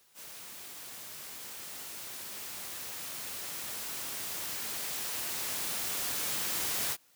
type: noise with level ramp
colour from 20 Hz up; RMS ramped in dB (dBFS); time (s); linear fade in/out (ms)
white; -47 to -32; 0.14-6.97; 50
effects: white hiss -65 dBFS RMS until 7.15 s + high-pass 80 Hz 12 dB/octave